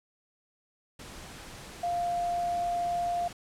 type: tone in noise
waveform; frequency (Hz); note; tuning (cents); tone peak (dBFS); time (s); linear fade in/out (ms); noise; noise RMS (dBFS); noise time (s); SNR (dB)
sine; 698.5; F5; 0; -27; 1.83-3.28; 5; pink; -45; 0.99-3.33; +15
effects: low-pass 10000 Hz 12 dB/octave